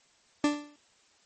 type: tone with exponential decay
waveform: 40% pulse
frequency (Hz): 293.7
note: D4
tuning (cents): 0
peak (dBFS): -19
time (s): 0.44-0.76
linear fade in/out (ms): 2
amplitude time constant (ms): 69
effects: white hiss -64 dBFS RMS until 1.25 s + MP3 32 kbps